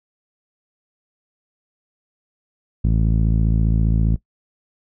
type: tone with low-pass filter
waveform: sawtooth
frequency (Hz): 55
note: A1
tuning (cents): 0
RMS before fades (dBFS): -17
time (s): 2.84-4.16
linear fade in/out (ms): 5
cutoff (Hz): 190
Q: 1.5
effects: noise-tail reverb RT60 0.1 s tail -19 dB re dry